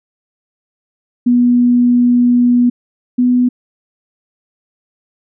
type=tone pair in turn; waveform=sine; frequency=243.7 / 247.7 Hz; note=B3 / B3; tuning=-23 / +5 cents; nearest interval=unison; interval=28 cents; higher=second; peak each=-7 / -8 dBFS; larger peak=first; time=1.26-2.7 / 3.18-3.49 s; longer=first; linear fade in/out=10 ms; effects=none